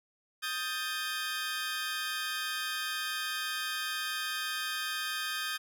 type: tone cluster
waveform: 20% pulse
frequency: 1247 / 1579 / 1769 Hz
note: D#6 / G6 / A6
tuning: +3 / +12 / +9 cents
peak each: -33 / -31 / -35 dBFS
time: 0.42-5.58 s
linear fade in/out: 20 ms
effects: none